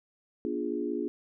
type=chord; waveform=sine; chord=B diminished seventh; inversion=none; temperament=equal with one note detuned; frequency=242.1 / 293.7 / 349.2 / 415.3 Hz; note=B3 / D4 / F4 / Ab4; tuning=-34 / 0 / 0 / 0 cents; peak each=-36 / -34 / -34 / -35 dBFS; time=0.45-1.08 s; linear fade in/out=0 ms; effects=none